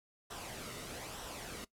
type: noise with flanger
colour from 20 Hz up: pink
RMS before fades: -45 dBFS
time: 0.3-1.65 s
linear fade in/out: 10 ms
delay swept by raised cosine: 0.43 to 1.23 ms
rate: 1.1 Hz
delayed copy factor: -0.5
effects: noise-tail reverb RT60 0.1 s tail -19 dB re dry + low-pass 12000 Hz 12 dB/octave

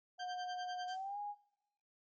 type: tone with pitch glide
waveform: sine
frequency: 725 to 823.2 Hz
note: F#5 to G#5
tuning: -35 to -16 cents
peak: -40 dBFS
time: 0.18-1.35 s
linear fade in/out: 50 ms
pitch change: +219 cents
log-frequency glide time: 0.87-1.18 s
type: tone with tremolo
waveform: 20% pulse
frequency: 1573 Hz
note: G6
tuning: 6 cents sharp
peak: -40 dBFS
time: 0.19-0.97 s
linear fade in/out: 10 ms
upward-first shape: sine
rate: 10 Hz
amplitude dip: 85%
type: noise with exponential decay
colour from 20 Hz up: violet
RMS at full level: -50 dBFS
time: 0.88-1.27 s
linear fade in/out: 0 ms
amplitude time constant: 83 ms
effects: noise-tail reverb RT60 1.0 s tail -25 dB re dry + resampled to 16000 Hz

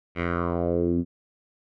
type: tone with low-pass filter sweep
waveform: 10% pulse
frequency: 86.4 Hz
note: F2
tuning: 18 cents flat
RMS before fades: -25 dBFS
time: 0.15-1.05 s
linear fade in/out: 50 ms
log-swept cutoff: 2400 to 230 Hz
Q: 3.1
effects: none

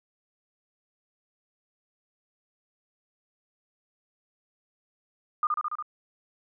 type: tone with echo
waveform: sine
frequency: 1217 Hz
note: D#6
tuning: 39 cents flat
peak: -21 dBFS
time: 5.43-5.47 s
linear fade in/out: 2 ms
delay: 71 ms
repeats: 5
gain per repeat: -2 dB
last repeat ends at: 5.825 s
effects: none

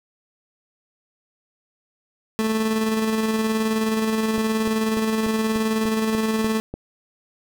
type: tone with tremolo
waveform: 30% pulse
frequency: 220 Hz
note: A3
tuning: in tune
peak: -16 dBFS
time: 2.39-6.6 s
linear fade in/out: 0 ms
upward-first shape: square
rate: 19 Hz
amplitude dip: 30%
type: click train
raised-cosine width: 2 ms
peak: -17 dBFS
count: 9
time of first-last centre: 4.38-6.74 s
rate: 3.39 Hz
effects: none

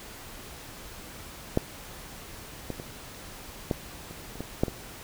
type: clicks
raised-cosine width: 2 ms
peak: -8 / -18 / -23 / -12 / -29 / -29 / -20 / -8 / -19 dBFS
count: 9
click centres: 1.574 / 2.703 / 2.799 / 3.712 / 4.11 / 4.356 / 4.406 / 4.635 / 4.682 s
effects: pink hiss -44 dBFS RMS until 5.03 s

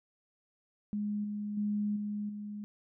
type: tone with level steps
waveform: sine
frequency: 207.7 Hz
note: G#3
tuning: in tune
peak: -31 / -34 / -29 / -33 / -38 dBFS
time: 0.93-2.64 s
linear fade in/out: 0 ms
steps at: 1.24 / 1.57 / 1.96 / 2.29 s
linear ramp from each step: 5 ms
effects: none

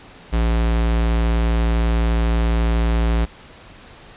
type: tone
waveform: square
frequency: 57 Hz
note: A#1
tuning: 38 cents flat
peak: -16 dBFS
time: 0.32-3.26 s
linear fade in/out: 20 ms
effects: pink hiss -43 dBFS RMS until 4.16 s + resampled to 8000 Hz

